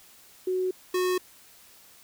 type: tone pair in turn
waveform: sine / square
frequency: 370 / 365.5 Hz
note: F#4 / F#4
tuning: 0 / -21 cents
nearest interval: unison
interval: 21 cents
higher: first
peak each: -24 dBFS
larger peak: neither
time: 0.47-0.71 / 0.94-1.18 s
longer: neither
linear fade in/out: 5 ms
effects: white hiss -54 dBFS RMS until 2.03 s